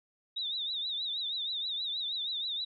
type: tone with vibrato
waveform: sine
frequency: 3729 Hz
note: A#7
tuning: in tune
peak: -32 dBFS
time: 0.36-2.65 s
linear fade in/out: 10 ms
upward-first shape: triangle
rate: 6.3 Hz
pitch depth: 130 cents each way
effects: none